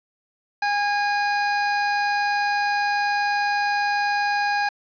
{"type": "tone", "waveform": "25% pulse", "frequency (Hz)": 819, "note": "G#5", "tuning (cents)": -24, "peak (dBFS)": -16, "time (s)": [0.62, 4.69], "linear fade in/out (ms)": 5, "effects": ["resampled to 11025 Hz", "7-bit"]}